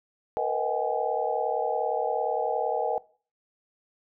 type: tone cluster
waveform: sine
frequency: 460.8 / 498.2 / 630 / 760 / 831 Hz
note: A#4 / B4 / D#5 / F#5 / G#5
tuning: -20 / +15 / +21 / +46 / +1 cents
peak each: -31 dBFS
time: 0.37-2.98 s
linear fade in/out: 0 ms
effects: noise-tail reverb RT60 0.4 s tail -20 dB re dry